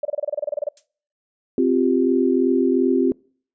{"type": "tone bursts", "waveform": "sine", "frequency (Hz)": 589, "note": "D5", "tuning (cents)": 5, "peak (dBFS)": -19, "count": 14, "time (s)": [0.03, 0.689], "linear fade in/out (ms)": 5, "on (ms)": 22, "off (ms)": 27}
{"type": "noise with exponential decay", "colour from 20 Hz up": "violet", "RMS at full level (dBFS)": -34, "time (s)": [0.77, 0.87], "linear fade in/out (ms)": 2, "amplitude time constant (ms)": 21}
{"type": "chord", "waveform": "sine", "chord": "C suspended fourth", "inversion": "none", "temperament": "equal", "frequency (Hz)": [261.6, 349.2, 392], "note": ["C4", "F4", "G4"], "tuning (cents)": [0, 0, 0], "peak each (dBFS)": [-18, -20, -21], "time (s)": [1.58, 3.12], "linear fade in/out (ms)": 2}
{"effects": ["noise-tail reverb RT60 0.5 s tail -26 dB re dry", "resampled to 16000 Hz"]}